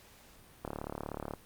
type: click train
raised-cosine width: 1 ms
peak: -23 dBFS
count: 26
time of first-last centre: 0.65-1.337 s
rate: 36.4 Hz
effects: pink hiss -58 dBFS RMS until 1.45 s + Opus 48 kbps